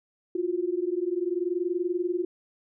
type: tone pair together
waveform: sine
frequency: 344.2 / 364.7 Hz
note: F4 / F#4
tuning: -25 / -25 cents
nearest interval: minor second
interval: 100 cents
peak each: -28 dBFS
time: 0.35-2.25 s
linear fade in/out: 5 ms
effects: none